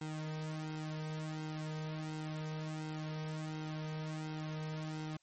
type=tone with flanger; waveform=sawtooth; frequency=155.56 Hz; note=D#3; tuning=in tune; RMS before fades=-41 dBFS; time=0.01-5.17 s; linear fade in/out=5 ms; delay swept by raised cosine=1.7 to 2.9 ms; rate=1.4 Hz; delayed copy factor=-0.95; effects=white hiss -75 dBFS RMS until 5.22 s + MP3 32 kbps